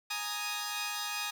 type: chord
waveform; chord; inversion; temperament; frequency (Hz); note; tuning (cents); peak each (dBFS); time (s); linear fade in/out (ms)
10% pulse; Ab suspended second; none; equal; 830.6 / 932.3 / 1244.5; Ab5 / Bb5 / Eb6; 0 / 0 / 0; -30 / -33 / -29; 0.1-1.31; 10
effects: none